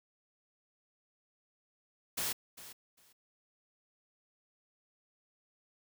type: noise with echo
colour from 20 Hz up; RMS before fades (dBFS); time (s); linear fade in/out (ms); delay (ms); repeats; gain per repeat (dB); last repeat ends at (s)
white; -35; 2.17-2.33; 10; 400; 2; -15; 3.13
effects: none